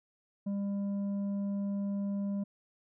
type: tone with tanh clipping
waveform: sine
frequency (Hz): 200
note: G3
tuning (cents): +35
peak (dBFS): -32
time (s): 0.46-2.44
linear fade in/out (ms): 10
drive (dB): 6
effects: none